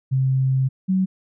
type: tone pair in turn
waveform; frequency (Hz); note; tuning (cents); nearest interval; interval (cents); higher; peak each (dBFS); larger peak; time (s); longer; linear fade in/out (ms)
sine; 132.2 / 188.21; C3 / F#3; +18 / +30; tritone; 612; second; -16; neither; 0.11-0.69 / 0.88-1.06; first; 20
effects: none